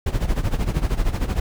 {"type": "noise with tremolo", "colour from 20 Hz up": "brown", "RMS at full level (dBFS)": -18, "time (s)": [0.06, 1.4], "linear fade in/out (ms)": 5, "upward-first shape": "sine", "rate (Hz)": 13, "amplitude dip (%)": 80, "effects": []}